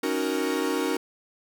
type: chord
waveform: 45% pulse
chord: D# minor seventh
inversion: third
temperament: equal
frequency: 277.2 / 311.1 / 370 / 466.2 Hz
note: C#4 / D#4 / F#4 / A#4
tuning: 0 / 0 / 0 / 0 cents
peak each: -30 dBFS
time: 0.03-0.97 s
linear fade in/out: 5 ms
effects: 10-bit